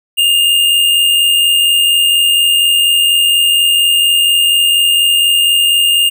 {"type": "tone with amplitude modulation", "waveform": "square", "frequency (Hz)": 2822, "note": "F7", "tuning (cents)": 17, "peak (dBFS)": -7, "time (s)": [0.17, 6.1], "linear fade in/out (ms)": 20, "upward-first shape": "sine", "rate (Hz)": 84.2, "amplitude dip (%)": 35, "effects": []}